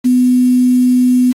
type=tone with quantisation; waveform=sine; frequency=250 Hz; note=B3; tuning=21 cents sharp; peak=-7 dBFS; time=0.04-1.33 s; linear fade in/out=20 ms; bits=5; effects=AAC 48 kbps